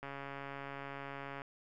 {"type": "click train", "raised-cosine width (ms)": 0.5, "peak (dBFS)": -29, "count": 194, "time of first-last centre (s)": [0.03, 1.418], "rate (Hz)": 139, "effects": []}